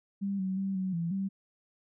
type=tone with pitch steps; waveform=sine; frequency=198.1 / 188.8 / 194.1 / 187.7 / 168.4 / 194 Hz; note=G3 / F#3 / G3 / F#3 / E3 / G3; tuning=+18 / +35 / -17 / +25 / +37 / -18 cents; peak=-29 dBFS; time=0.21-1.29 s; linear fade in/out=20 ms; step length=180 ms; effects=none